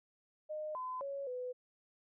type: tone with pitch steps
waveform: sine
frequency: 613 / 1018 / 556 / 500 Hz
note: D#5 / C6 / C#5 / B4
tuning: -26 / -48 / +5 / +21 cents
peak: -38 dBFS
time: 0.49-1.53 s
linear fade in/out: 20 ms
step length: 260 ms
effects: none